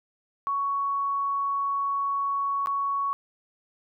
sine tone with dropouts, 1115 Hz, C#6, 10 cents sharp, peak -24 dBFS, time 0.47-3.13 s, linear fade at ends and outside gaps 0 ms, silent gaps 2.66-2.671 s, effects none

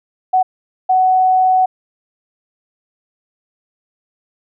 sine tone bursts at uneven times, 746 Hz, F#5, 14 cents sharp, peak -9 dBFS, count 2, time 0.33-0.43 / 0.89-1.66 s, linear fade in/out 10 ms, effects none

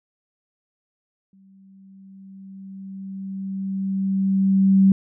sine tone with exponential growth, 193.2 Hz, G3, 25 cents flat, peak -10 dBFS, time 1.33-4.92 s, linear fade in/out 2 ms, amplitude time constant 780 ms, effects none

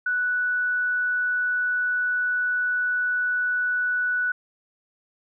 sine tone, 1480 Hz, F#6, in tune, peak -21 dBFS, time 0.06-4.32 s, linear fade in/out 5 ms, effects none

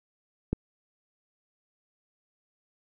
click, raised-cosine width 3 ms, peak -13 dBFS, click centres 0.53 s, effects none

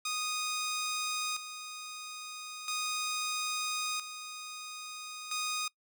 10% pulse tone with tremolo, 1241 Hz, D#6, 5 cents flat, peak -24 dBFS, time 0.05-5.68 s, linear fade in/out 5 ms, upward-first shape square, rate 0.38 Hz, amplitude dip 65%, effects noise-tail reverb RT60 0.1 s tail -22 dB re dry

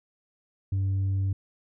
sine tone with tanh clipping, 96.8 Hz, G2, 21 cents flat, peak -24 dBFS, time 0.72-1.33 s, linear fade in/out 5 ms, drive 2 dB, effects none

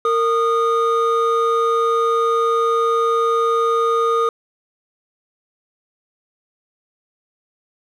triangle tone pair together, 460 / 1229.9 Hz, A#4 / D#6, -23 / -20 cents, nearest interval octave + perfect fourth, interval 1703 cents, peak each -15 dBFS, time 0.05-4.29 s, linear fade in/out 2 ms, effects tanh soft clip ceiling -5 dBFS

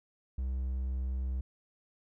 triangle tone, 64.5 Hz, C2, 24 cents flat, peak -29 dBFS, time 0.38-1.41 s, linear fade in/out 5 ms, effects none

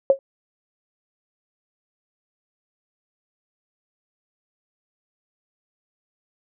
sine tone with exponential decay, 543 Hz, C#5, 36 cents flat, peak -7 dBFS, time 0.1-0.19 s, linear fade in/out 1 ms, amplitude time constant 19 ms, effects none

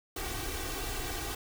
pink noise with comb filter, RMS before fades -36 dBFS, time 0.16-1.35 s, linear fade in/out 5 ms, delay 2.6 ms, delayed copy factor +1, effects none

